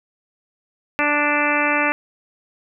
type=harmonic tone; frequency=293.7 Hz; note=D4; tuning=in tune; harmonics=1 / 2 / 3 / 4 / 5 / 6 / 7 / 8 / 9; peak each=-25 / -25 / -25 / -25 / -25 / -25 / -25 / -25 / -25 dBFS; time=0.99-1.92 s; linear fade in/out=0 ms; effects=none